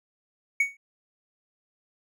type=tone with exponential decay; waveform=triangle; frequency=2232 Hz; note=C#7; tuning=11 cents sharp; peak=-15 dBFS; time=0.6-0.77 s; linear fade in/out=5 ms; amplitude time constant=35 ms; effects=none